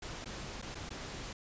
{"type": "noise with dropouts", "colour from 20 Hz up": "pink", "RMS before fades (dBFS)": -43, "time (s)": [0.02, 1.33], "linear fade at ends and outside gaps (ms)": 5, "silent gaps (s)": [[0.245, 0.257], [0.617, 0.624], [0.747, 0.752], [0.893, 0.904]], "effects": ["resampled to 16000 Hz"]}